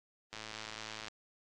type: click train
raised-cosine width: 0.2 ms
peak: -26 dBFS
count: 83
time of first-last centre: 0.33-1.082 s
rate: 109 Hz
effects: AAC 32 kbps